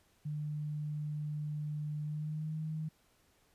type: tone with pitch glide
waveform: sine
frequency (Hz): 150 to 156.55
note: D3 to D#3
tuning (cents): +37 to +11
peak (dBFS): -35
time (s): 0.25-2.89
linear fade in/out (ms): 10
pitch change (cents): +74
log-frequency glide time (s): 2.03-2.55
effects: pink hiss -70 dBFS RMS until 3.54 s + resampled to 32000 Hz